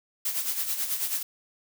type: noise with tremolo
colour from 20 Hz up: blue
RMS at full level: -27 dBFS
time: 0.25-1.23 s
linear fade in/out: 5 ms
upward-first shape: sine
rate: 9.2 Hz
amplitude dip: 60%
effects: none